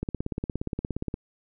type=click train; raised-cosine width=3 ms; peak=-16 dBFS; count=20; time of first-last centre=0.03-1.141 s; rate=17.1 Hz; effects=none